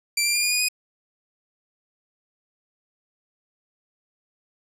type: tone with pitch steps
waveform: 15% pulse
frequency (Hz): 2349 / 2376 / 2404 / 2432 / 2460 / 2489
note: D7 / D7 / D7 / D#7 / D#7 / D#7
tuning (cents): 0 / +20 / +40 / -40 / -20 / 0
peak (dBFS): -13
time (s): 0.17-0.686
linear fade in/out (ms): 5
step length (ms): 86
effects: none